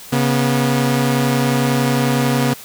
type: tone pair together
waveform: sawtooth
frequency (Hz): 136.8 / 242.6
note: C#3 / B3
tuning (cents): -23 / -31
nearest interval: minor seventh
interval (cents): 992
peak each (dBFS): -13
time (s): 0.12-2.54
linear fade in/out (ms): 10
effects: white hiss -37 dBFS RMS until 2.64 s